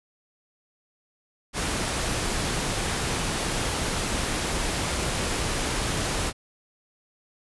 pink noise, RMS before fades -27 dBFS, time 1.53-6.33 s, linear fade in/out 50 ms, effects resampled to 24000 Hz

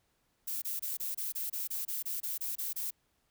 violet noise bursts, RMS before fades -36 dBFS, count 14, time 0.47-2.908 s, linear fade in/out 10 ms, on 150 ms, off 26 ms, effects pink hiss -75 dBFS RMS until 3.3 s

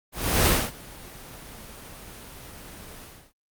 pink noise with ADSR envelope, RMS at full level -18 dBFS, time 0.12-3.33 s, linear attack 350 ms, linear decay 240 ms, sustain -24 dB, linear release 300 ms, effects Opus 24 kbps

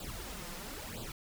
pink noise with flanger, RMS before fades -43 dBFS, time 0-1.12 s, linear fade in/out 2 ms, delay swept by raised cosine 0.24 to 5.84 ms, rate 1 Hz, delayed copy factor +0.85, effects none

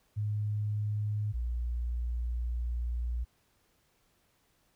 sine tone pair in turn, 105.1 / 59.51 Hz, G#2 / A#1, +21 / +36 cents, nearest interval minor seventh, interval 985 cents, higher first, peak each -29 / -30 dBFS, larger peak first, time 0.16-1.33 / 1.33-3.25 s, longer second, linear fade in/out 20 ms, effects pink hiss -71 dBFS RMS until 4.75 s

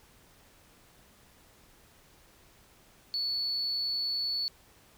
sine tone, 4435 Hz, C#8, in tune, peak -28 dBFS, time 3.14-4.48 s, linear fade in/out 0 ms, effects tanh soft clip ceiling -24 dBFS + pink hiss -60 dBFS RMS until 4.97 s

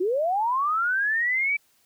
sine linear sweep, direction up, 340.8 to 2324 Hz, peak -21 dBFS, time 0-1.57 s, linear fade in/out 10 ms, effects white hiss -64 dBFS RMS until 1.85 s

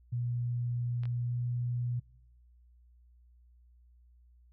sine tone with pitch glide, 120.9 to 121.67 Hz, B2 to B2, -36 to -25 cents, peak -30 dBFS, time 0.12-2 s, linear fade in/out 10 ms, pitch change +11 cents, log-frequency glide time 1.26-1.33 s
clicks, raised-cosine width 0.3 ms, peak -34 dBFS, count 2, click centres 1.035 / 1.055 s
effects noise-tail reverb RT60 1.0 s tail -26 dB re dry + added 60 Hz sine -58 dBFS peak until 4.52 s

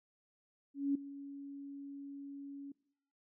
sine tone with ADSR envelope, 280 Hz, C#4, 18 cents sharp, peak -28 dBFS, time 0.74-2.72 s, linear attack 210 ms, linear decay 6 ms, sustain -16 dB, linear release 4 ms, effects noise-tail reverb RT60 0.7 s tail -23 dB re dry

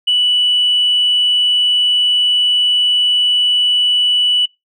sine tone, 2960 Hz, F#7, in tune, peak -9 dBFS, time 0.07-4.46 s, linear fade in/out 10 ms, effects noise-tail reverb RT60 0.2 s tail -24 dB re dry + tanh soft clip ceiling -6 dBFS

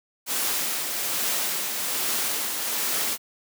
white noise with tremolo, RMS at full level -25 dBFS, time 0.26-3.18 s, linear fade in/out 50 ms, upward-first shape triangle, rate 1.2 Hz, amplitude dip 40%, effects high-pass 200 Hz 12 dB/octave

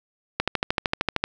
click train, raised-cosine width 0.3 ms, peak -5 dBFS, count 12, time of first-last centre 0.4-1.24 s, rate 13.1 Hz, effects none

